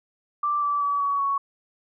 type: tone with pitch steps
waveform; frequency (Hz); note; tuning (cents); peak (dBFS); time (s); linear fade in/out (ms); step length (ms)
sine; 1174.7 / 1159.2 / 1143.9 / 1128.8 / 1113.9; D6 / D6 / D6 / C#6 / C#6; 0 / -23 / -46 / +31 / +8; -21; 0.43-1.38; 5; 190
effects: none